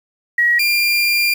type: tone pair in turn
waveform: sine / 30% pulse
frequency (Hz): 1908 / 2392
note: A#6 / D7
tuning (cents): +40 / +31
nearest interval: major third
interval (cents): 391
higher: second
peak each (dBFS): -11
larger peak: neither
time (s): 0.38-0.59 / 0.59-1.34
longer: second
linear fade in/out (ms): 5
effects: 7-bit